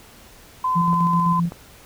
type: tone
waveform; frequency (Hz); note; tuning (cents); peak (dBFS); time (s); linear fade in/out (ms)
sine; 1022; C6; -41; -18; 0.64-1.4; 5
type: tone with tremolo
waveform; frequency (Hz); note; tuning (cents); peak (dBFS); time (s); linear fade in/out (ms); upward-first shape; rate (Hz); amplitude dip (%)
sine; 170.8; F3; -38; -17; 0.75-1.5; 20; square; 7.8; 40
type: clicks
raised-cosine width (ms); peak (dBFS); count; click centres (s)
1; -20; 2; 0.931 / 1.521
effects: pink hiss -47 dBFS RMS until 1.85 s